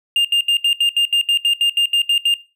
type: tone bursts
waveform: triangle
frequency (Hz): 2808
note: F7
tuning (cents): +9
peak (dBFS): -10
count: 14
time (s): 0.16-2.341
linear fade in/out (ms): 2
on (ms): 88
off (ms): 73
effects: noise-tail reverb RT60 0.3 s tail -19 dB re dry